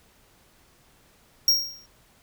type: tone with exponential decay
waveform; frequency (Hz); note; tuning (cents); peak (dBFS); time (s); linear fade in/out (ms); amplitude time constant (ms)
square; 5588; F8; 0; -14; 1.48-1.86; 2; 82
effects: pink hiss -59 dBFS RMS until 2.22 s